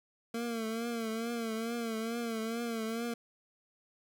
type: tone with vibrato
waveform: 25% pulse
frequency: 228.6 Hz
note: A#3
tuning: 34 cents flat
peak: -30 dBFS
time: 0.34-3.14 s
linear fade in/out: 5 ms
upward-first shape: triangle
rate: 2.3 Hz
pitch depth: 73 cents each way
effects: none